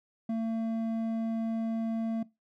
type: tone with hard clipping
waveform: sine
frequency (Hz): 225.5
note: A3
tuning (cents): +43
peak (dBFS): -30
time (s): 0.29-2.23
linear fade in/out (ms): 5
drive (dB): 6
effects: noise-tail reverb RT60 0.2 s tail -19 dB re dry